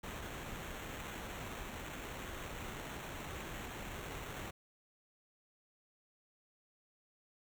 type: noise with sample-and-hold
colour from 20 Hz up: pink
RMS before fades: -45 dBFS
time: 0.03-4.51 s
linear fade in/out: 10 ms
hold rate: 4900 Hz
effects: none